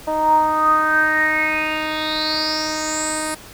10% pulse tone with low-pass filter sweep, 310.3 Hz, D#4, 5 cents flat, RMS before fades -19 dBFS, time 0.07-3.35 s, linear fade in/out 10 ms, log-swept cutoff 760 to 9900 Hz, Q 9.6, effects pink hiss -40 dBFS RMS until 3.53 s

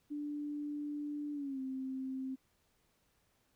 sine tone with pitch glide, 293.7 to 263.2 Hz, D4 to C4, 0 to +10 cents, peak -37 dBFS, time 0.1-2.36 s, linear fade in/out 20 ms, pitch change -190 cents, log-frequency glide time 1.33-1.6 s, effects pink hiss -75 dBFS RMS until 3.55 s

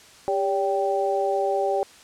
sine tone cluster, 398.2 / 572 / 783 Hz, G4 / D5 / G5, +27 / -46 / -2 cents, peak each -25 dBFS, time 0.28-1.83 s, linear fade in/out 0 ms, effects white hiss -49 dBFS RMS until 2.03 s + low-pass 8000 Hz 12 dB/octave

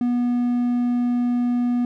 triangle tone, 243.3 Hz, B3, 26 cents flat, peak -16 dBFS, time 0.01-1.85 s, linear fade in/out 2 ms, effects none

